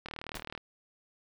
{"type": "click train", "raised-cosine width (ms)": 0.3, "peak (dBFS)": -23, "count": 21, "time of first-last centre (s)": [0.06, 0.577], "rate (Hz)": 38.7}
{"type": "noise with exponential decay", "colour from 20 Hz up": "pink", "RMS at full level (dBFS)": -32, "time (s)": [0.35, 0.43], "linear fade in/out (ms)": 5, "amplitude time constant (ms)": 16}
{"effects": []}